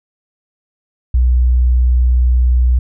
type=tone; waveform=sine; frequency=61.74 Hz; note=B1; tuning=in tune; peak=-8 dBFS; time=1.14-2.79 s; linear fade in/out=5 ms; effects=none